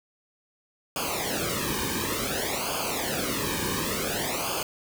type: noise with flanger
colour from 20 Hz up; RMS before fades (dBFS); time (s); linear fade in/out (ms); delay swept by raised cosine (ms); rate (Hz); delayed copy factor
pink; -29; 0.96-4.63; 2; 0.52 to 1.5; 0.56; -0.9
effects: none